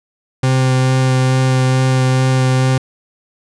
40% pulse tone with vibrato, 130 Hz, C3, 11 cents flat, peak -10 dBFS, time 0.43-2.78 s, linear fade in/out 5 ms, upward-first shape sine, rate 2.3 Hz, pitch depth 9 cents each way, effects resampled to 22050 Hz

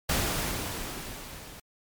pink noise with level ramp, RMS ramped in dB -26 to -46 dBFS, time 0.09-1.6 s, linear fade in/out 5 ms, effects MP3 96 kbps

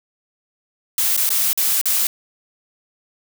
blue noise with dropouts, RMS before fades -18 dBFS, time 0.98-2.07 s, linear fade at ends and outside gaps 2 ms, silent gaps 1.166-1.175 / 1.292-1.303 / 1.531-1.575 / 1.814-1.856 s, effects none

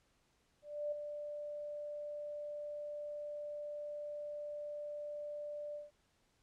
sine tone with ADSR envelope, 590 Hz, D5, 8 cents sharp, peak -34 dBFS, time 0.62-5.91 s, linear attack 300 ms, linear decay 7 ms, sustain -7 dB, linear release 160 ms, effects pink hiss -75 dBFS RMS until 6.42 s + low-pass 9000 Hz 12 dB/octave

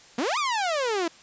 sawtooth exponential two-way sweep, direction up then down, 220 to 1254 to 320.9 Hz, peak -20 dBFS, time 0.18-1.08 s, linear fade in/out 5 ms, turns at 0.38 s, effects white hiss -51 dBFS RMS until 1.22 s + resampled to 16000 Hz

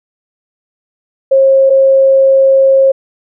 sine tone pair in turn, 538 / 538 Hz, C5 / C5, +48 / +48 cents, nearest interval unison, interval 0 cents, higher neither, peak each -4 dBFS, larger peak neither, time 1.31-1.7 / 1.7-2.92 s, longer second, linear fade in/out 10 ms, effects none

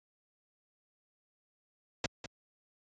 pink noise with echo, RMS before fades -31 dBFS, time 2.04-2.06 s, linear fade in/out 2 ms, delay 200 ms, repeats 1, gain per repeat -11 dB, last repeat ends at 2.26 s, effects high-pass 60 Hz 12 dB/octave + resampled to 16000 Hz

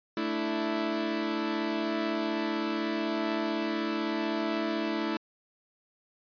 sawtooth chord, A suspended fourth, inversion none, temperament equal, 220 / 293.7 / 329.6 Hz, A3 / D4 / E4, 0 / 0 / 0 cents, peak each -30 / -31 / -27 dBFS, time 0.17-5.17 s, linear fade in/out 2 ms, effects resampled to 11025 Hz

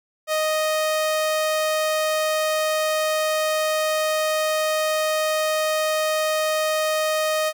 sawtooth tone, 622.3 Hz, D#5, in tune, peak -16 dBFS, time 0.27-7.53 s, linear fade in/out 50 ms, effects none

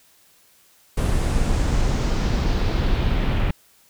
brown noise with low-pass filter sweep, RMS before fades -20 dBFS, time 0.97-3.51 s, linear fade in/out 5 ms, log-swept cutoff 11000 to 2800 Hz, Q 1.7, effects white hiss -56 dBFS RMS until 3.89 s

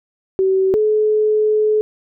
sine tone pair in turn, 381.3 / 428 Hz, G4 / A4, -48 / -48 cents, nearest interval major second, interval 200 cents, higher second, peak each -12 dBFS, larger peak neither, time 0.39-0.74 / 0.74-1.81 s, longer second, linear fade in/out 0 ms, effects none

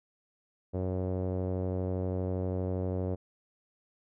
sawtooth tone with low-pass filter, 92.5 Hz, F#2, in tune, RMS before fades -32 dBFS, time 0.73-3.16 s, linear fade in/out 20 ms, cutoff 530 Hz, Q 2.4, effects none

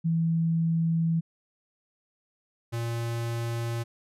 sine / square tone pair in turn, 164.6 / 116.79 Hz, E3 / A#2, -2 / +4 cents, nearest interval tritone, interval 594 cents, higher first, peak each -22 / -29 dBFS, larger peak first, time 0.04-1.21 / 2.72-3.84 s, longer first, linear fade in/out 20 ms, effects resampled to 32000 Hz

